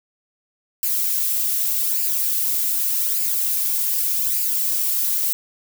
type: noise with flanger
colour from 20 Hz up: violet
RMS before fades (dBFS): -21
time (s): 0.83-5.33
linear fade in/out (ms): 0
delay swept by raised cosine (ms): 0.41 to 2.91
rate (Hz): 0.84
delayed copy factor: +0.55
effects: none